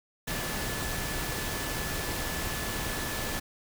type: tone in noise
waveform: sine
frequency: 1733 Hz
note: A6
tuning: 27 cents flat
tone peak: -41 dBFS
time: 0.27-3.4 s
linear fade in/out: 10 ms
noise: pink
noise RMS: -33 dBFS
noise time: 0.27-3.4 s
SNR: -11 dB
effects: none